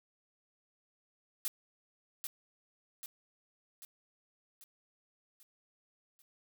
blue noise with echo, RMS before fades -35 dBFS, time 1.45-1.48 s, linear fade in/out 0 ms, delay 790 ms, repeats 6, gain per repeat -5 dB, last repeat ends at 6.22 s, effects none

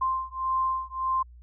sine beating tone pair, 1046.5 / 1048.2 Hz, C6 / C6, 0 / +3 cents, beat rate 1.7 Hz, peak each -28 dBFS, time 0.01-1.23 s, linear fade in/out 10 ms, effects added 60 Hz sine -46 dBFS peak until 1.42 s

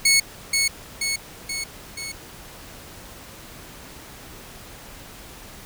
15% pulse tone with echo, 2202 Hz, C#7, 12 cents flat, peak -8 dBFS, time 0.05-0.2 s, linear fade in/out 5 ms, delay 480 ms, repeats 4, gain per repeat -4 dB, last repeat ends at 2.12 s, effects pink hiss -42 dBFS RMS until 5.65 s

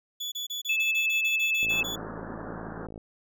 35% pulse tone bursts, 3434 Hz, A7, 43 cents flat, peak -29 dBFS, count 12, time 0.2-1.959 s, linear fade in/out 10 ms, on 120 ms, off 29 ms
sine tone with tremolo, 2617 Hz, E7, 13 cents flat, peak -22 dBFS, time 0.69-1.83 s, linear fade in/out 5 ms, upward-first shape sine, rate 11 Hz, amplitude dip 30%
click train, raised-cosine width 2 ms, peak -28 dBFS, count 75, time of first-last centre 1.63-2.978 s, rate 54.9 Hz
pink band-pass noise, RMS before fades -40 dBFS, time 1.7-2.87 s, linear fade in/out 10 ms, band 150 to 1700 Hz, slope 96 dB/octave
effects none

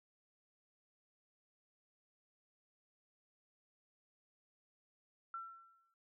sine tone with exponential decay, 1348 Hz, E6, 38 cents sharp, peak -40 dBFS, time 5.34-5.94 s, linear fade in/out 2 ms, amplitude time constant 130 ms, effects none

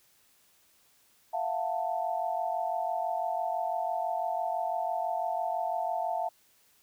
sine tone cluster, 670 / 716 / 885 Hz, E5 / F5 / A5, +28 / +43 / +10 cents, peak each -33 / -32 / -34 dBFS, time 1.33-6.29 s, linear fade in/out 10 ms, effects white hiss -65 dBFS RMS until 6.82 s

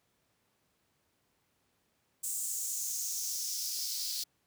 white noise with high-pass filter sweep, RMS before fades -36 dBFS, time 2.23-4.24 s, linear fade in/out 10 ms, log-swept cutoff 7900 to 4500 Hz, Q 3.6, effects pink hiss -75 dBFS RMS until 4.46 s + high-pass 80 Hz 12 dB/octave

